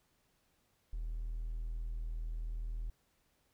triangle tone with hard clipping, 40.36 Hz, E1, 36 cents flat, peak -36 dBFS, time 0.93-2.9 s, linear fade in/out 0 ms, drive 2 dB, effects pink hiss -75 dBFS RMS until 3.53 s

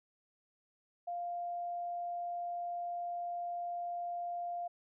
sine tone, 698.5 Hz, F5, in tune, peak -36 dBFS, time 1.07-4.68 s, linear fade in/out 10 ms, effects none

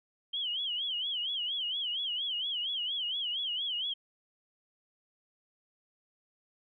sine tone with vibrato, 3114 Hz, G7, 12 cents flat, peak -31 dBFS, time 0.33-3.94 s, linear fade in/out 10 ms, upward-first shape sine, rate 4.3 Hz, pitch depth 150 cents each way, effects none

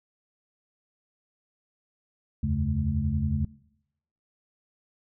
sine tone cluster, 77.1 / 88.1 / 138.3 / 215.4 Hz, D#2 / F2 / C#3 / A3, -15 / +16 / -4 / -37 cents, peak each -29 dBFS, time 2.43-3.45 s, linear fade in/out 5 ms, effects noise-tail reverb RT60 0.8 s tail -21 dB re dry

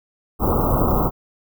pink band-stop noise, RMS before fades -18 dBFS, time 0.39-1.11 s, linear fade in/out 50 ms, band 1300 to 15000 Hz, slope 96 dB/octave, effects none

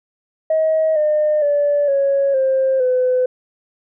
sine tone with pitch steps, 634 / 606.1 / 579.4 / 553.8 / 529.4 / 506.1 Hz, D#5 / D#5 / D5 / C#5 / C5 / B4, +32 / -46 / -24 / -2 / +20 / +42 cents, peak -12 dBFS, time 0.5-3.26 s, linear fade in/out 5 ms, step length 460 ms, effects tanh soft clip ceiling -9 dBFS

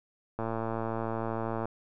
click train, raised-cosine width 1 ms, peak -19 dBFS, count 144, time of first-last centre 0.39-1.655 s, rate 113 Hz, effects none

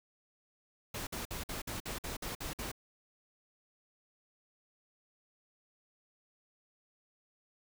pink noise bursts, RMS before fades -40 dBFS, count 10, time 0.94-2.717 s, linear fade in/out 5 ms, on 130 ms, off 53 ms, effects none

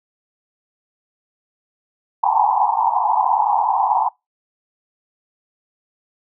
pink band-pass noise, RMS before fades -17 dBFS, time 2.23-4.09 s, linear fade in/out 10 ms, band 770 to 1000 Hz, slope 96 dB/octave, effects noise-tail reverb RT60 0.2 s tail -24 dB re dry

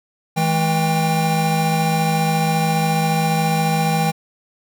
square tone cluster, 161.9 / 212.6 / 795 Hz, E3 / G#3 / G5, -31 / +41 / +24 cents, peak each -19 / -26 / -21 dBFS, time 0.36-4.12 s, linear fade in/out 20 ms, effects none

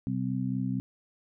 harmonic tone, 64.2 Hz, C2, 32 cents flat, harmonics 2 / 3 / 4, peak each -32 / -32 / -32 dBFS, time 0.07-0.8 s, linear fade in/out 0 ms, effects none

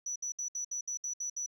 sine tone bursts, 5920 Hz, F#8, in tune, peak -32 dBFS, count 9, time 0.06-1.462 s, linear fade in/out 5 ms, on 98 ms, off 65 ms, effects tanh soft clip ceiling -31 dBFS

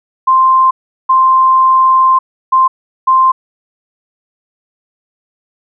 sine tone bursts at uneven times, 1046.5 Hz, C6, in tune, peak -5 dBFS, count 4, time 0.27-0.71 / 1.09-2.19 / 2.52-2.68 / 3.07-3.32 s, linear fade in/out 10 ms, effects none

